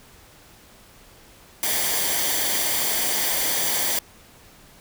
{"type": "noise with comb filter", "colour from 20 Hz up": "white", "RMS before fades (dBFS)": -23, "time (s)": [1.63, 3.99], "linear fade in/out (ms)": 2, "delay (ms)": 0.75, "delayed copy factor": -0.55, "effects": ["pink hiss -50 dBFS RMS until 4.8 s"]}